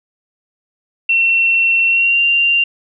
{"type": "tone with pitch glide", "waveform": "sine", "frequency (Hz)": [2712, 2777], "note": ["E7", "F7"], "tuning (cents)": [49, -10], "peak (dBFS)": -10, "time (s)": [1.09, 2.64], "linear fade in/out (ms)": 5, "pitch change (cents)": 41, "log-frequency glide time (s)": [1.87, 2.2], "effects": []}